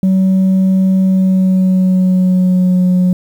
sine tone with pitch glide, 189.2 to 181.81 Hz, F#3 to F#3, +39 to -30 cents, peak -5 dBFS, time 0.03-3.13 s, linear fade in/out 2 ms, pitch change -69 cents, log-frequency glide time 1.02-2.85 s, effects tanh soft clip ceiling -7 dBFS + 7-bit

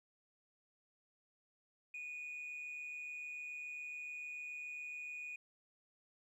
sine tone with amplitude modulation, 2462 Hz, D#7, 19 cents flat, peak -39 dBFS, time 1.94-5.36 s, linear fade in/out 5 ms, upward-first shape sine, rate 147 Hz, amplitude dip 55%, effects tanh soft clip ceiling -41 dBFS + 13-bit

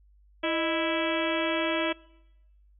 harmonic tone with a mistuned harmonic, 329.6 Hz, E4, in tune, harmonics 1 / 2 / 3 / 4 / 5 / 6 / 7 / 8 / 9 / 10, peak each -30 / -30 / -36 / -37 / -37 / -39 / -36 / -37 / -41 / -37 dBFS, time 0.43-1.93 s, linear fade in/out 10 ms, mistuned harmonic 2, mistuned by -97 cents, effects noise-tail reverb RT60 1.0 s tail -24 dB re dry + added 50 Hz sine -56 dBFS peak until 2.79 s

